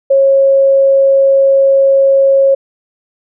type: tone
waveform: sine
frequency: 545 Hz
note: C#5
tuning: 29 cents flat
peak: -5 dBFS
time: 0.1-2.55 s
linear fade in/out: 10 ms
effects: none